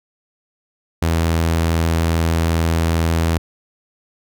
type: tone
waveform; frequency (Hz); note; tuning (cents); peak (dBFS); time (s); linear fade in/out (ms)
sawtooth; 82.41; E2; 0; -11; 1.02-3.38; 5
effects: none